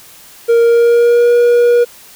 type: tone with pitch glide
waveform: triangle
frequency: 466.2 to 479.3 Hz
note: A#4 to A#4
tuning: 0 to +48 cents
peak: -4 dBFS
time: 0.48-1.85 s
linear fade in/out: 20 ms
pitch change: +48 cents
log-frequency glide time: 0.62-1.32 s
effects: white hiss -39 dBFS RMS until 2.15 s